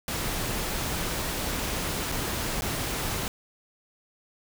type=noise with dropouts; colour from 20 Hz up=pink; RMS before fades=-30 dBFS; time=0.08-3.28 s; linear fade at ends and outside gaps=1 ms; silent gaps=2.117-2.121 / 2.61-2.62 s; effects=none